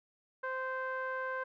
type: tone with low-pass filter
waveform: sawtooth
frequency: 520 Hz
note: C5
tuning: 11 cents flat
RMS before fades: -37 dBFS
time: 0.43-1.44 s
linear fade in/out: 10 ms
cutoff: 1400 Hz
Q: 8.2
effects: none